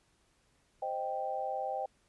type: chord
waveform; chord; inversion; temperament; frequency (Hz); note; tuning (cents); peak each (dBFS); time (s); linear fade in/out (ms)
sine; C minor; none; equal; 523.3 / 622.3 / 784; C5 / Eb5 / G5; 0 / 0 / 0; -39 / -39 / -35; 0.82-1.86; 5
effects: pink hiss -71 dBFS RMS until 2.08 s + resampled to 24000 Hz